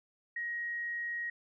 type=tone; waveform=sine; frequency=1888 Hz; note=A#6; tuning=22 cents sharp; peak=-34 dBFS; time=0.36-1.3 s; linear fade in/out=5 ms; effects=none